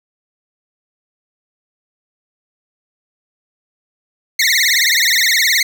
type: tone with vibrato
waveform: 20% pulse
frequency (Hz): 1996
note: B6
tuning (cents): +18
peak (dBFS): -6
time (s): 4.39-5.63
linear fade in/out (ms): 5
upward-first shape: triangle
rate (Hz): 19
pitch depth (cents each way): 220
effects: 8-bit